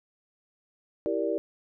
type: chord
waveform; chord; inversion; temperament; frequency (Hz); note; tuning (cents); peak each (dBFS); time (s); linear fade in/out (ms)
sine; E half-diminished seventh; none; equal with one note detuned; 329.6 / 392 / 466.2 / 584.3; E4 / G4 / Bb4 / D5; 0 / 0 / 0 / -9; -31; 1.06-1.38; 0
effects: none